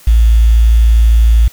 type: tone with quantisation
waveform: sine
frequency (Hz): 56.3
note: A1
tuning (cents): +40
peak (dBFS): -4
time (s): 0.07-1.48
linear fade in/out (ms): 5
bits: 5
effects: white hiss -41 dBFS RMS until 1.52 s